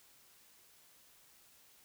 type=silence; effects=white hiss -64 dBFS RMS until 1.84 s